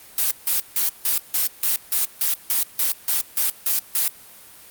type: noise bursts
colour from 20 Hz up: blue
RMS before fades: -20 dBFS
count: 14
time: 0.18-4.08 s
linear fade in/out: 2 ms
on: 130 ms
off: 160 ms
effects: white hiss -45 dBFS RMS until 4.7 s + Opus 32 kbps